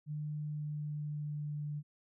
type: tone with pitch glide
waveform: sine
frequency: 150.1 to 147.95 Hz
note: D3 to D3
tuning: +38 to +13 cents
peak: -36 dBFS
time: 0.06-1.83 s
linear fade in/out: 50 ms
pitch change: -25 cents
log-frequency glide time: 0.35-1.71 s
effects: none